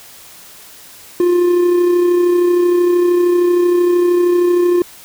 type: tone with amplitude modulation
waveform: triangle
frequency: 352.6 Hz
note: F4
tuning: 17 cents sharp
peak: -6 dBFS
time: 1.2-4.82 s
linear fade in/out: 2 ms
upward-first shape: sine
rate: 33 Hz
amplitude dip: 35%
effects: white hiss -39 dBFS RMS until 5.04 s